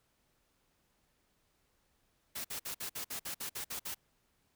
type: noise bursts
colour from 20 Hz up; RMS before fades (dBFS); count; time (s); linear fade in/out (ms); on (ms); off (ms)
white; -40; 11; 2.35-3.946; 10; 96; 54
effects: pink hiss -75 dBFS RMS until 4.55 s